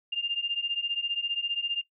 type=beating tone pair; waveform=sine; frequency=2794 / 2809 Hz; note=F7 / F7; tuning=0 / +9 cents; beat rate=15 Hz; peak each=-31 / -29 dBFS; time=0.12-1.82 s; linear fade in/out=10 ms; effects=noise-tail reverb RT60 0.1 s tail -19 dB re dry